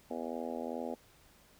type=harmonic tone; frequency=82.41 Hz; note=E2; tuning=in tune; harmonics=3 / 4 / 5 / 6 / 7 / 8 / 9 / 10; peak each=-41 / -46 / -45 / -43 / -44 / -46 / -48 / -48 dBFS; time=0.1-0.95 s; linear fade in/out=10 ms; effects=pink hiss -63 dBFS RMS until 1.59 s